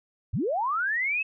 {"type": "linear sweep", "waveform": "sine", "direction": "up", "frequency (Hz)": [64.9, 2637], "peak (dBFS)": -24, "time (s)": [0.33, 1.23], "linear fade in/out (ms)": 10, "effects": []}